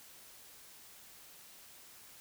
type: silence
effects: white hiss -56 dBFS RMS until 2.2 s